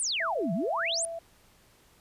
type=exponential two-way sweep; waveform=sine; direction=down then up; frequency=9860 to 159.2 to 9860 Hz; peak=-27 dBFS; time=0-1.05 s; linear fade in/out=0 ms; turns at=0.53 s
type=tone with pitch glide; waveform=sine; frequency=660 to 666.5 Hz; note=E5 to E5; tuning=+2 to +19 cents; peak=-34 dBFS; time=0.2-1.19 s; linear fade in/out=5 ms; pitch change=+17 cents; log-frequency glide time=0.33-0.8 s
effects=pink hiss -61 dBFS RMS until 2 s + resampled to 32000 Hz